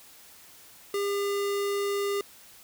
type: tone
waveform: square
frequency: 402.6 Hz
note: G4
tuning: 46 cents sharp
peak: -27 dBFS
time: 0.94-2.21 s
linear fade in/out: 2 ms
effects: white hiss -52 dBFS RMS until 2.63 s